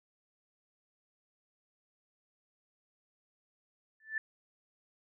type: tone with exponential growth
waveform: sine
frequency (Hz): 1760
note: A6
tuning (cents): 0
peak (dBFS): -28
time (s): 4-4.18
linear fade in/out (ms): 2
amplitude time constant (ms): 39
effects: none